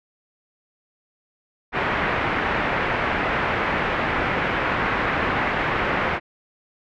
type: low-pass noise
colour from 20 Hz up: white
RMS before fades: -23 dBFS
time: 1.72-6.2 s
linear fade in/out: 50 ms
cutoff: 2100 Hz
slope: 24 dB/octave
effects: none